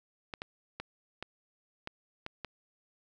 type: clicks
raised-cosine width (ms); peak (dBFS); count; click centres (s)
0.3; -22; 7; 0.338 / 0.419 / 0.8 / 1.226 / 1.874 / 2.264 / 2.447
effects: none